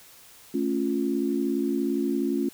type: chord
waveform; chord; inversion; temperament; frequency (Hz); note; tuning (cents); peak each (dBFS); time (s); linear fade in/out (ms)
sine; A augmented; none; equal; 220 / 277.2 / 349.2; A3 / C#4 / E#4; 0 / 0 / 0; -29 / -26 / -28; 0.54-2.49; 5
effects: white hiss -51 dBFS RMS until 2.53 s